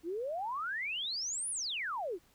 sine exponential two-way sweep, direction up then down, 311.9 to 10440 to 311.9 Hz, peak -34 dBFS, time 0.03-2.19 s, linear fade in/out 50 ms, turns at 1.5 s, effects pink hiss -67 dBFS RMS until 2.34 s

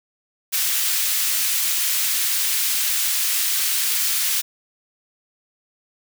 white high-pass noise, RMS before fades -21 dBFS, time 0.52-4.42 s, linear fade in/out 20 ms, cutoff 1900 Hz, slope 12 dB/octave, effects none

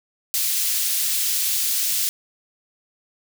white high-pass noise, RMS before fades -22 dBFS, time 0.34-2.09 s, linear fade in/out 0 ms, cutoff 3200 Hz, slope 12 dB/octave, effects none

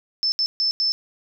sine tone bursts at uneven times, 5274 Hz, E8, in tune, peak -18 dBFS, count 4, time 0.23-0.32 / 0.39-0.46 / 0.6-0.71 / 0.8-0.92 s, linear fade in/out 0 ms, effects none

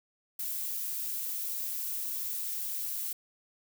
violet noise, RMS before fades -35 dBFS, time 0.39-3.13 s, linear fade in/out 5 ms, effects none

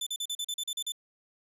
sawtooth tone bursts, 3520 Hz, A7, in tune, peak -28 dBFS, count 10, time 0.01-0.921 s, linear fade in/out 5 ms, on 56 ms, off 39 ms, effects resampled to 32000 Hz

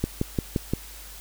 click train, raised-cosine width 3 ms, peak -10 dBFS, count 5, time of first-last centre 0.04-0.736 s, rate 5.75 Hz, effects added 50 Hz sine -44 dBFS peak until 1.2 s + white hiss -44 dBFS RMS until 1.2 s

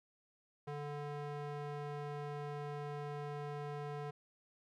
square tone with band-pass filter, 146 Hz, D3, 10 cents flat, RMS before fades -43 dBFS, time 0.67-4.11 s, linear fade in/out 10 ms, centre 630 Hz, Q 0.66, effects none

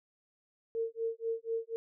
sine tone with tremolo, 455.2 Hz, A#4, 41 cents flat, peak -29 dBFS, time 0.75-1.76 s, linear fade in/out 0 ms, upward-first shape sine, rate 4.1 Hz, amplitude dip 100%, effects none

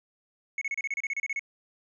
triangle tone bursts, 2199 Hz, C#7, 14 cents flat, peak -26 dBFS, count 13, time 0.58-1.394 s, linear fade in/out 2 ms, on 34 ms, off 31 ms, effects resampled to 22050 Hz

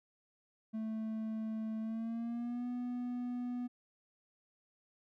triangle tone with pitch glide, 220 to 245.5 Hz, A3 to B3, 0 to -10 cents, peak -34 dBFS, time 0.73-3.68 s, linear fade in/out 20 ms, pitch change +190 cents, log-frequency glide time 1.8-2.67 s, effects none

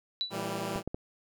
sine tone with exponential decay, 3951 Hz, B7, in tune, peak -25 dBFS, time 0.21-0.39 s, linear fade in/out 0 ms, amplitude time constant 38 ms
10% pulse chord, E diminished, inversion second, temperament equal with one note detuned, 113.88 / 164.81 / 196 Hz, Bb2 / E3 / G3, -40 / 0 / 0 cents, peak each -31 / -30 / -27 dBFS, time 0.3-0.83 s, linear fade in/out 50 ms
clicks, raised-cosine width 2 ms, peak -21 dBFS, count 3, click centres 0.76 / 0.876 / 0.945 s
effects none

